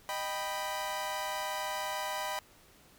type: chord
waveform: sawtooth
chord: Eb augmented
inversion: none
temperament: equal with one note detuned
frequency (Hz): 618 / 784 / 987.8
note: Eb5 / G5 / B5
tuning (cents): -12 / 0 / 0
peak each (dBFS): -36 / -35 / -33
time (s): 0.09-2.39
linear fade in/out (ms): 0
effects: pink hiss -60 dBFS RMS until 2.98 s